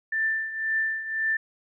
sine tone with tremolo, 1775 Hz, A6, 15 cents sharp, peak -21 dBFS, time 0.12-1.37 s, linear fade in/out 5 ms, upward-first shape triangle, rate 1.9 Hz, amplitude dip 75%, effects none

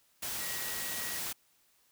sine tone in noise, 1908 Hz, A#6, 40 cents sharp, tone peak -44 dBFS, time 0.4-1.19 s, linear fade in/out 10 ms, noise white, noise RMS -37 dBFS, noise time 0.22-1.33 s, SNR -10 dB, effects white hiss -69 dBFS RMS until 1.91 s

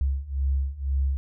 sine beating tone pair, 67 / 69 Hz, C2 / C#2, +42 / -7 cents, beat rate 2 Hz, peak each -27 / -25 dBFS, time 0.01-1.17 s, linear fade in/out 0 ms, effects none

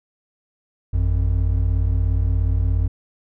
triangle tone pair together, 52.8 / 89.8 Hz, G#1 / F2, +29 / +49 cents, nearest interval major sixth, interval 920 cents, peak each -17 dBFS, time 0.93-2.88 s, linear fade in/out 10 ms, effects none

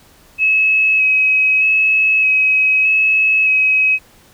sine tone with vibrato, 2563 Hz, E7, 49 cents flat, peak -10 dBFS, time 0.38-3.99 s, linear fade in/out 50 ms, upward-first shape square, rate 0.81 Hz, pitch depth 12 cents each way, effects pink hiss -48 dBFS RMS until 4.33 s

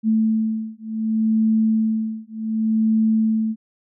sine beating tone pair, 220 / 220.67 Hz, A3 / A3, 0 / +5 cents, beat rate 0.67 Hz, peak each -20 dBFS, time 0.03-3.56 s, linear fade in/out 50 ms, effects none

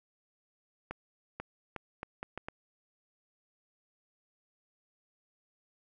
accelerating click train, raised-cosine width 0.5 ms, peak -23 dBFS, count 7, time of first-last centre 0.91-2.485 s, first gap 490 ms, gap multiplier 0.74, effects none

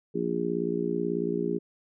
harmonic tone, 58.27 Hz, A#1, in tune, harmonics 3 / 4 / 5 / 6 / 7, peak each -33 / -34 / -34 / -32 / -30 dBFS, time 0.14-1.59 s, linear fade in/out 20 ms, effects none

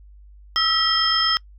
sine tone cluster, 1290 / 1338 / 1936 / 3198 / 5210 Hz, E6 / E6 / B6 / G7 / E8, -38 / +25 / -35 / +34 / -21 cents, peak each -24 / -28 / -27 / -21 / -21 dBFS, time 0.56-1.37 s, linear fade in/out 0 ms, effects noise-tail reverb RT60 0.1 s tail -25 dB re dry + added 50 Hz sine -43 dBFS peak until 1.58 s

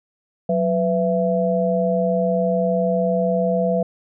sine tone cluster, 184.3 / 501 / 668 Hz, F#3 / B4 / E5, -7 / +25 / +23 cents, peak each -21 dBFS, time 0.49-3.83 s, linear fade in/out 5 ms, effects none

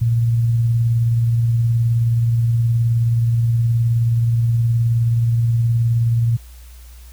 sine tone with tremolo, 116.54 Hz, A#2, in tune, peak -12 dBFS, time 0.01-6.37 s, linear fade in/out 10 ms, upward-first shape sine, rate 19 Hz, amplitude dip 25%, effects added 60 Hz sine -37 dBFS peak until 7.12 s + white hiss -49 dBFS RMS until 7.12 s

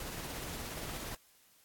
pink noise with tremolo, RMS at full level -41 dBFS, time 0-1.15 s, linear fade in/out 2 ms, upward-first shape triangle, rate 17 Hz, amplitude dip 30%, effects white hiss -65 dBFS RMS until 1.64 s + AAC 64 kbps

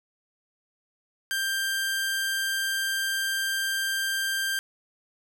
sawtooth tone, 1582 Hz, G6, 15 cents sharp, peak -22 dBFS, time 1.31-4.59 s, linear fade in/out 0 ms, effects none

